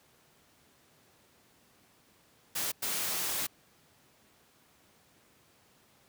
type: noise bursts at uneven times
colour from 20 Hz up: white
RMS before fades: -33 dBFS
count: 2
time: 2.55-2.72 / 2.82-3.47 s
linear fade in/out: 10 ms
effects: pink hiss -64 dBFS RMS until 6.08 s + high-pass 100 Hz 12 dB/octave